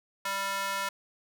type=tone with high-pass filter; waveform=square; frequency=196.5 Hz; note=G3; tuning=4 cents sharp; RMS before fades=-32 dBFS; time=0.25-0.89 s; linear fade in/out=5 ms; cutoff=1100 Hz; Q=1.5; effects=none